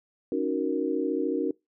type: chord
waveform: sine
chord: D# minor seventh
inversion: third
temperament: equal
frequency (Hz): 277.2 / 311.1 / 370 / 466.2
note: C#4 / D#4 / F#4 / A#4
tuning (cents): 0 / 0 / 0 / 0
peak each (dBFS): -30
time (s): 0.32-1.51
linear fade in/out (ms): 2
effects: noise-tail reverb RT60 0.2 s tail -24 dB re dry